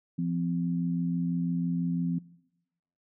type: tone pair together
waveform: sine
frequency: 171.56 / 257.6 Hz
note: F3 / C4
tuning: -31 / -27 cents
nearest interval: perfect fifth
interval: 704 cents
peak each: -28 / -32 dBFS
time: 0.18-2.19 s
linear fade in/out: 10 ms
effects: noise-tail reverb RT60 0.9 s tail -21 dB re dry